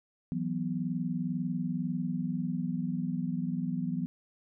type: chord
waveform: sine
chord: E suspended second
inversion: none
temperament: equal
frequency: 164.81 / 185 / 246.9 Hz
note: E3 / F#3 / B3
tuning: 0 / 0 / 0 cents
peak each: -34 dBFS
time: 0.32-4.06 s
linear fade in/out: 0 ms
effects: none